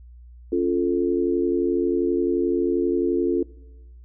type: chord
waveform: sine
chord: Db augmented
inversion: none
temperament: equal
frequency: 277.2 / 349.2 / 440 Hz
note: Db4 / F4 / A4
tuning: 0 / 0 / 0 cents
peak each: -25 / -21 / -25 dBFS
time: 0.52-3.43 s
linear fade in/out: 5 ms
effects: noise-tail reverb RT60 1.0 s tail -21 dB re dry + added 60 Hz sine -42 dBFS peak until 4.04 s